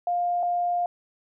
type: tone pair in turn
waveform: sine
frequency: 704 / 704 Hz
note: F5 / F5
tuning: +14 / +14 cents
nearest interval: unison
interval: 0 cents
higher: neither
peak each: -22 dBFS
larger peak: neither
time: 0.07-0.43 / 0.43-0.86 s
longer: second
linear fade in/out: 2 ms
effects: none